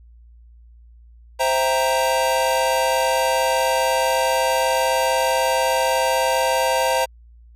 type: chord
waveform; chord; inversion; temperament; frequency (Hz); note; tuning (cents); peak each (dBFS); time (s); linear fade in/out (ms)
square; C dominant seventh; none; equal; 523.3 / 659.3 / 784 / 932.3; C5 / E5 / G5 / Bb5; 0 / 0 / 0 / 0; -22 / -25 / -27 / -22; 1.39-7.06; 20
effects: added 58 Hz sine -44 dBFS peak until 7.55 s + resampled to 32000 Hz